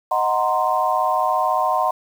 sine chord, C half-diminished seventh, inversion first, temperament equal, 622.3 / 740 / 932.3 / 1046.5 Hz, Eb5 / Gb5 / Bb5 / C6, 0 / 0 / 0 / 0 cents, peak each -24 / -21 / -23 / -21 dBFS, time 0.11-1.91 s, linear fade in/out 5 ms, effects 7-bit

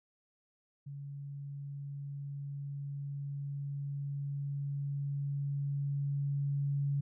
sine tone with level ramp, 141.1 Hz, C#3, 31 cents sharp, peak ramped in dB -41 to -29 dBFS, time 0.86-7.01 s, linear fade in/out 10 ms, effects none

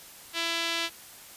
sawtooth tone with band-pass filter, 334.1 Hz, E4, 23 cents sharp, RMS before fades -30 dBFS, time 0.33-0.9 s, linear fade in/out 50 ms, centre 3400 Hz, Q 1.5, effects white hiss -48 dBFS RMS until 1.36 s + resampled to 32000 Hz

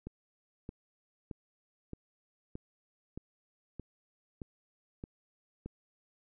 click train, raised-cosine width 3 ms, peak -28 dBFS, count 10, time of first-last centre 0.07-5.66 s, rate 1.61 Hz, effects none

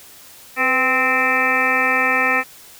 harmonic tone with a mistuned harmonic, 260 Hz, C4, 11 cents flat, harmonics 1 / 2 / 3 / 4 / 5 / 7 / 8 / 9 / 10, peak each -28 / -26 / -25 / -27 / -22 / -19 / -27 / -21 / -26 dBFS, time 0.56-2.44 s, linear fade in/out 50 ms, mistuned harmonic 2, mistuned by -55 cents, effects white hiss -43 dBFS RMS until 2.79 s

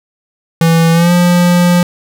square tone with pitch glide, 165.2 to 176.04 Hz, E3 to F3, +4 to +14 cents, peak -7 dBFS, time 0.61-1.83 s, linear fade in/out 2 ms, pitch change +110 cents, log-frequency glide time 0.92-1.12 s, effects none

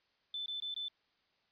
sine tone bursts, 3520 Hz, A7, in tune, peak -37 dBFS, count 4, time 0.34-0.883 s, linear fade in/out 2 ms, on 120 ms, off 21 ms, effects white hiss -75 dBFS RMS until 1.51 s + resampled to 11025 Hz

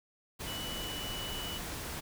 sine tone in noise, 2960 Hz, F#7, in tune, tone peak -40 dBFS, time 0.46-1.59 s, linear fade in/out 20 ms, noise pink, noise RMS -40 dBFS, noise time 0.39-2.01 s, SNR -3 dB, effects none

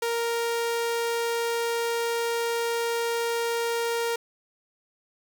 sawtooth tone, 466.2 Hz, A#4, in tune, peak -21 dBFS, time 0.02-4.16 s, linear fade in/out 5 ms, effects 8-bit

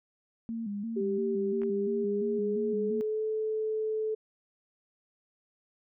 sine tone with vibrato, 215.5 Hz, A3, 36 cents flat, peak -32 dBFS, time 0.49-3.01 s, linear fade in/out 0 ms, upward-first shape square, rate 2.9 Hz, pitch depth 100 cents each way
sine tone with pitch glide, 392 to 435 Hz, G4 to A4, 0 to -20 cents, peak -28 dBFS, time 0.96-4.15 s, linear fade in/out 10 ms, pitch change +180 cents, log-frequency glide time 1.52-3.24 s
clicks, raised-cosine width 0.5 ms, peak -33 dBFS, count 2, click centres 1.618 / 1.634 s
effects none

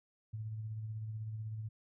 sine tone with tremolo, 109.2 Hz, A2, 13 cents flat, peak -37 dBFS, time 0.33-1.69 s, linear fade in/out 10 ms, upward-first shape sine, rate 16 Hz, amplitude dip 35%, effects none

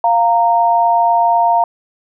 sine tone pair together, 698 / 926 Hz, F5 / A#5, -1 / -12 cents, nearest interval perfect fourth, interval 489 cents, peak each -12 dBFS, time 0.04-1.64 s, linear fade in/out 2 ms, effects none

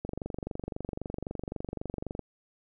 click train, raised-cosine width 2 ms, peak -21 dBFS, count 52, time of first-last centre 0.05-2.193 s, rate 23.8 Hz, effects none

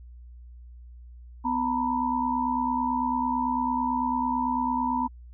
sine tone cluster, 251.3 / 908 / 977 Hz, B3 / A#5 / B5, +30 / -46 / -19 cents, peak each -28 dBFS, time 1.44-5.08 s, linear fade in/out 20 ms, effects added 60 Hz sine -43 dBFS peak until 5.33 s

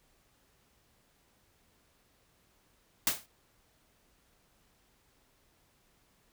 white noise with exponential decay, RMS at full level -24 dBFS, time 3.07-3.26 s, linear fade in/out 1 ms, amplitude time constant 40 ms, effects pink hiss -69 dBFS RMS until 6.32 s

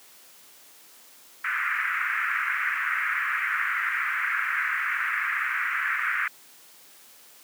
pink band-pass noise, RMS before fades -27 dBFS, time 1.44-6.28 s, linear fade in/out 5 ms, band 1300 to 2200 Hz, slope 48 dB/octave, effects white hiss -52 dBFS RMS until 7.43 s + high-pass 200 Hz 12 dB/octave

